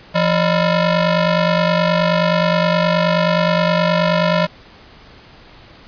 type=ring-modulated tone; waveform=sawtooth; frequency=392.5 Hz; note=G4; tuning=2 cents sharp; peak=-6 dBFS; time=0.14-4.47 s; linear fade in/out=20 ms; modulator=221 Hz; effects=pink hiss -43 dBFS RMS until 5.87 s + resampled to 11025 Hz